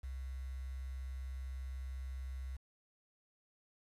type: tone with quantisation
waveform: sine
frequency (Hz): 65.41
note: C2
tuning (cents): 0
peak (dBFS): -40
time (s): 0.03-2.57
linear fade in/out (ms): 10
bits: 10
effects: resampled to 32000 Hz